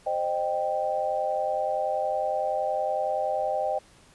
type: chord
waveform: sine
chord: C minor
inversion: none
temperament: equal with one note detuned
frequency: 523.3 / 614 / 784 Hz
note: C5 / Eb5 / G5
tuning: 0 / -23 / 0 cents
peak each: -31 / -28 / -28 dBFS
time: 0.06-3.79 s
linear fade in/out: 10 ms
effects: pink hiss -56 dBFS RMS until 4.14 s + resampled to 24000 Hz